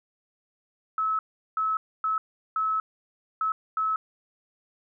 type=tone bursts at uneven times; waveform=sine; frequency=1296 Hz; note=E6; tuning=30 cents flat; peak=-23 dBFS; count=6; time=0.98-1.19 / 1.57-1.77 / 2.04-2.18 / 2.56-2.8 / 3.41-3.52 / 3.77-3.96 s; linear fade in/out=2 ms; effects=none